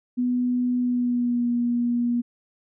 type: tone with pitch glide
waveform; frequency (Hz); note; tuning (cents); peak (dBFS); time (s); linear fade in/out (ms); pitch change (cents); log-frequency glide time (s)
sine; 247.3 to 239.8; B3 to A#3; +3 to +49; -20; 0.17-2.22; 20; -54; 0.79-1.49
effects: none